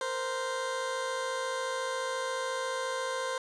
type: tone pair together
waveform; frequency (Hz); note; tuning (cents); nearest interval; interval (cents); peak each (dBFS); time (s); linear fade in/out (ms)
20% pulse; 466.2 / 520.4; A#4 / C5; 0 / -9; major second; 191; -34 / -27; 0.01-3.38; 2
effects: resampled to 22050 Hz